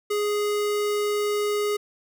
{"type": "tone", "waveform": "square", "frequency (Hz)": 415.3, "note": "G#4", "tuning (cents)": 0, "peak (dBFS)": -23, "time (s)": [0.1, 1.77], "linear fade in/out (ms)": 10, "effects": []}